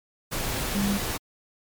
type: tone in noise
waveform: sine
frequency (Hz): 200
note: G3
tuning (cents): +35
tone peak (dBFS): -23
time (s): 0.74-0.98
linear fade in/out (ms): 20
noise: pink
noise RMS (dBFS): -29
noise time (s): 0.31-1.18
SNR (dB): +3
effects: MP3 96 kbps